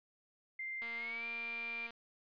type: tone with pitch glide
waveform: sine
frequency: 2093 to 2377 Hz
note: C7 to D7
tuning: 0 to +20 cents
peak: -39 dBFS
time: 0.59-1.87 s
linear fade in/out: 5 ms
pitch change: +220 cents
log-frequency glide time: 0.96-1.26 s
type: click train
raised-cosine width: 0.3 ms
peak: -35 dBFS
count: 253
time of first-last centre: 0.82-1.906 s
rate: 232 Hz
effects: resampled to 11025 Hz